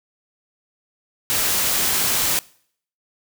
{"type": "noise", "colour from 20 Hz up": "white", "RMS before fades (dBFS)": -20, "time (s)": [1.3, 2.39], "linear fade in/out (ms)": 0, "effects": ["noise-tail reverb RT60 0.6 s tail -23 dB re dry"]}